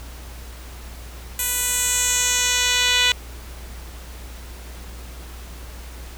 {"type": "tone with band-pass filter sweep", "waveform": "10% pulse", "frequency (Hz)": 494.2, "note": "B4", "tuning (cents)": 1, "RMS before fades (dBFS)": -20, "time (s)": [1.39, 3.12], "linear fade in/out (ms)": 2, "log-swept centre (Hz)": [11000, 3800], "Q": 1.9, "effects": ["added 60 Hz sine -35 dBFS peak until 6.17 s", "pink hiss -42 dBFS RMS until 6.17 s"]}